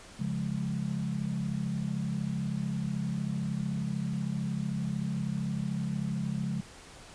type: chord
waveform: sine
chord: Db major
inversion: none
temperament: equal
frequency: 138.59 / 174.61 / 207.7 Hz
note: Db3 / F3 / Ab3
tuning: 0 / 0 / 0 cents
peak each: -34 dBFS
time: 0.19-6.61 s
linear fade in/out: 10 ms
effects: pink hiss -50 dBFS RMS until 7.14 s + resampled to 22050 Hz